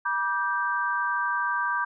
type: chord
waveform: sine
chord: G major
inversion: first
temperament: equal with one note detuned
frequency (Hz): 966.3 / 1174.7 / 1568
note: B5 / D6 / G6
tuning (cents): -38 / 0 / 0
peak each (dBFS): -29 / -29 / -27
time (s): 0.05-1.85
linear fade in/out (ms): 10
effects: none